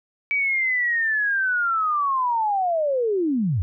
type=linear sweep; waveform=sine; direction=down; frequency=2296 to 77.78 Hz; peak=-19 dBFS; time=0.31-3.62 s; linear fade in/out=0 ms; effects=none